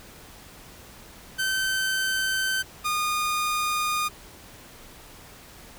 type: tone pair in turn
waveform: sawtooth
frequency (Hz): 1541 / 1223.1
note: G6 / D#6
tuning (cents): -30 / -30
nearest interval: major third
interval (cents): 400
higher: first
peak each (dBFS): -20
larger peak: neither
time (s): 1.38-2.63 / 2.84-4.09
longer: neither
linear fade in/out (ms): 20
effects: pink hiss -47 dBFS RMS until 5.78 s